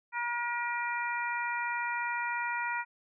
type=harmonic tone; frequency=477.1 Hz; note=A#4; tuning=40 cents sharp; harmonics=2 / 3 / 4 / 5; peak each=-34 / -36 / -37 / -38 dBFS; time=0.12-2.85 s; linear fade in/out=50 ms; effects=none